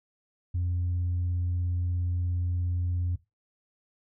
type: tone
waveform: sine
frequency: 88.3 Hz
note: F2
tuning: 20 cents sharp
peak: -24 dBFS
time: 0.54-3.16 s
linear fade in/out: 10 ms
effects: noise-tail reverb RT60 0.2 s tail -17 dB re dry + tanh soft clip ceiling -23 dBFS